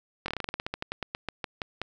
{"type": "slowing click train", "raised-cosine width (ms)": 0.3, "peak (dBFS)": -15, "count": 20, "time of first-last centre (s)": [0.26, 1.816], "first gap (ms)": 22, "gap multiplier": 1.13, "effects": []}